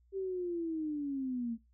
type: linear sweep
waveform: sine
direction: down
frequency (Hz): 392 to 224.6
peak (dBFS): -33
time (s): 0.12-1.58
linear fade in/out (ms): 50
effects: noise-tail reverb RT60 0.2 s tail -22 dB re dry + added 60 Hz sine -64 dBFS peak until 1.73 s